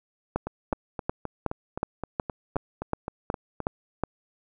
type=two click trains; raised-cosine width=1 ms; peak=-17 / -11 dBFS; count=13 / 11; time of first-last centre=0.47-3.603 / 0.36-4.036 s; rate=3.83 / 2.72 Hz; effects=none